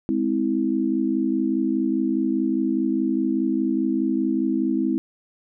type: chord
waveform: sine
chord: Ab augmented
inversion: none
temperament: just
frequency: 207.7 / 259.6 / 324.5 Hz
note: Ab3 / C4 / E4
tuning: 0 / -13 / -27 cents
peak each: -26 / -23 / -23 dBFS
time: 0.09-4.98 s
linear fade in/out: 0 ms
effects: none